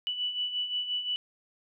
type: beating tone pair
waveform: sine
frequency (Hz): 2960 / 2965.7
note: F#7 / F#7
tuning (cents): 0 / +3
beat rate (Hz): 5.7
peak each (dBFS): -37 / -30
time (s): 0.07-1.16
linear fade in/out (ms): 0
effects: none